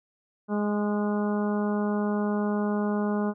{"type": "harmonic tone with a mistuned harmonic", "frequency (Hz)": 207.7, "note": "G#3", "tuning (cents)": 0, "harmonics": [1, 2, 3, 4, 5, 6, 7], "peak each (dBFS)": [-25, -31, -35, -37, -39, -41, -42], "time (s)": [0.48, 3.34], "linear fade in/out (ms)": 50, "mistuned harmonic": 6, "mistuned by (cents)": -22, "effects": []}